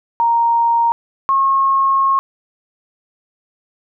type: tone pair in turn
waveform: sine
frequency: 932 / 1084.7 Hz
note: A#5 / C#6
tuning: -1 / -38 cents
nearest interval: minor third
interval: 263 cents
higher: second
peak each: -11 dBFS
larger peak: neither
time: 0.2-0.92 / 1.29-2.19 s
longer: second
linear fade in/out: 0 ms
effects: none